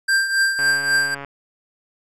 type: tone with tremolo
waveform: square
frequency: 1582 Hz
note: G6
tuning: 15 cents sharp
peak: -14 dBFS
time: 0.08-1.15 s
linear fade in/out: 10 ms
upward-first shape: triangle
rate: 3.7 Hz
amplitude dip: 70%
type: click train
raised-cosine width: 0.5 ms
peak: -18 dBFS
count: 93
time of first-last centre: 0.59-1.247 s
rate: 140 Hz
effects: resampled to 24000 Hz

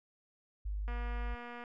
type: tone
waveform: sine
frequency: 50.7 Hz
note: G#1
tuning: 41 cents flat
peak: -34 dBFS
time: 0.65-1.35 s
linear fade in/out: 10 ms
type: click train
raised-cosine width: 0.5 ms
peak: -32 dBFS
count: 183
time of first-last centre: 0.88-1.638 s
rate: 240 Hz
effects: none

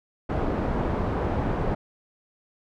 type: low-pass noise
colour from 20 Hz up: pink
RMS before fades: -26 dBFS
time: 0.29-1.75 s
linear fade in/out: 10 ms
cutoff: 930 Hz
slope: 12 dB/octave
effects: none

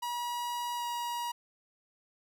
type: tone with pitch glide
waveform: 45% pulse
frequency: 963 to 956.3 Hz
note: B5 to A#5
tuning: -44 to +44 cents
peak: -33 dBFS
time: 0.02-1.32 s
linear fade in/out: 10 ms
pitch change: -12 cents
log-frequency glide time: 0.76-0.83 s
effects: none

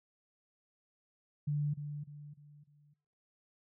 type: tone with echo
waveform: sine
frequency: 146.83 Hz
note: D3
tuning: in tune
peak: -30 dBFS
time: 1.47-1.74 s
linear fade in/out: 10 ms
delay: 300 ms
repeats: 4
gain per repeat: -8 dB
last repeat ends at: 2.94 s
effects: noise-tail reverb RT60 0.9 s tail -24 dB re dry

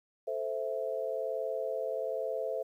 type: chord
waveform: sine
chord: A minor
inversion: none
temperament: equal with one note detuned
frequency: 440 / 521.1 / 659.3 Hz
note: A4 / C5 / E5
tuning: 0 / -7 / 0 cents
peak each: -37 / -35 / -36 dBFS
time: 0.27-2.63 s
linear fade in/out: 10 ms
effects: 11-bit

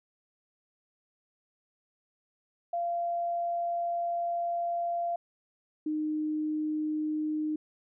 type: tone pair in turn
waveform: sine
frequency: 689 / 306.9 Hz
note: F5 / D#4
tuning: -24 / -24 cents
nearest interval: octave + major second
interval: 1400 cents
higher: first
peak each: -28 dBFS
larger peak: neither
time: 2.73-5.16 / 5.86-7.56 s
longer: first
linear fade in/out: 5 ms
effects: none

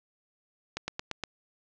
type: slowing click train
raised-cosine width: 0.2 ms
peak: -15 dBFS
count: 5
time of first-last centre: 0.77-1.237 s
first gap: 110 ms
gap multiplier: 1.04
effects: low-pass 7000 Hz 12 dB/octave

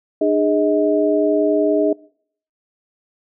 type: tone cluster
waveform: sine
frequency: 302.1 / 412.8 / 632 Hz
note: D4 / G#4 / D#5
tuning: +49 / -10 / +27 cents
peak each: -18 dBFS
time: 0.21-1.93 s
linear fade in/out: 5 ms
effects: noise-tail reverb RT60 0.6 s tail -24 dB re dry

